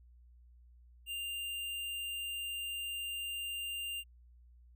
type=tone; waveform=square; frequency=2794 Hz; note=F7; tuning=in tune; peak=-38 dBFS; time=1.06-4.04 s; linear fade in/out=50 ms; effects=added 60 Hz sine -57 dBFS peak until 4.75 s